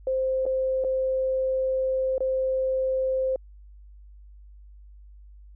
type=tone with dropouts; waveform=sine; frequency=523.3 Hz; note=C5; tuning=in tune; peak=-22 dBFS; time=0.07-3.36 s; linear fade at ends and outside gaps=2 ms; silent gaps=0.455-0.463 / 0.84-0.846 / 2.181-2.205 s; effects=added 50 Hz sine -45 dBFS peak until 5.55 s